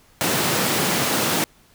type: high-pass noise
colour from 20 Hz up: pink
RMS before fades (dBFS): -21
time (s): 0.21-1.44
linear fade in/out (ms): 0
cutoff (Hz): 130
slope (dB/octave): 24
effects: pink hiss -55 dBFS RMS until 1.74 s